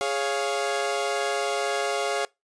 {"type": "chord", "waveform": "sawtooth", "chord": "Db major", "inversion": "second", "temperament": "equal", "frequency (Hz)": [415.3, 554.4, 698.5], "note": ["Ab4", "Db5", "F5"], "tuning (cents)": [0, 0, 0], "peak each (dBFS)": -25, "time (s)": [0.01, 2.25], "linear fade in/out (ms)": 0, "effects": ["noise-tail reverb RT60 0.2 s tail -24 dB re dry", "resampled to 22050 Hz"]}